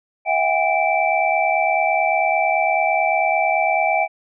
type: tone cluster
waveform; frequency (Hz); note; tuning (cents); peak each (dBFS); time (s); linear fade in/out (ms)
sine; 651 / 736 / 805 / 2329; E5 / F#5 / G5 / D7; -22 / -9 / +46 / -15; -21; 0.25-4.08; 50
effects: none